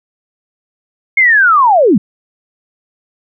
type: linear sweep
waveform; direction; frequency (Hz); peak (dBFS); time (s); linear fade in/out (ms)
sine; down; 2177 to 167; -5; 1.17-1.98; 5
effects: none